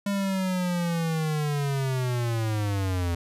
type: linear sweep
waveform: square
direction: down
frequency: 202 to 84.3 Hz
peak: -25 dBFS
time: 0.06-3.15 s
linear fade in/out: 5 ms
effects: resampled to 32000 Hz